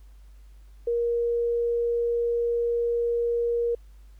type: tone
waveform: sine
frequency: 471.8 Hz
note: A#4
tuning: 21 cents sharp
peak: -22 dBFS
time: 0.87-3.75 s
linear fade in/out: 5 ms
effects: added 50 Hz sine -46 dBFS peak until 4.19 s + pink hiss -66 dBFS RMS until 4.19 s